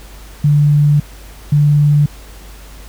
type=tone pair in turn; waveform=sine; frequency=146.83 / 146.83 Hz; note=D3 / D3; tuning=0 / 0 cents; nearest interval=unison; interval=0 cents; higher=neither; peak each=-7 dBFS; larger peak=neither; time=0.44-1 / 1.52-2.06 s; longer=first; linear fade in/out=5 ms; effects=added 50 Hz sine -34 dBFS peak until 2.88 s + pink hiss -40 dBFS RMS until 2.88 s